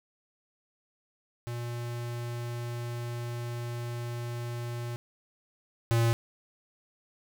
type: tone pair in turn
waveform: square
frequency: 119.4 / 116 Hz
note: A#2 / A#2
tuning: +42 / -8 cents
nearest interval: minor second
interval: 50 cents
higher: first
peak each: -34 / -23 dBFS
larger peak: second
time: 1.47-4.96 / 5.91-6.13 s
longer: first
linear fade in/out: 0 ms
effects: none